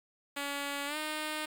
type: tone with pitch glide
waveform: 5% pulse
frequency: 283.2 to 307.1 Hz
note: C#4 to D#4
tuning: +37 to -23 cents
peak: -23 dBFS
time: 0.36-1.46 s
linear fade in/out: 10 ms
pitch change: +140 cents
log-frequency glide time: 0.86-0.97 s
effects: 10-bit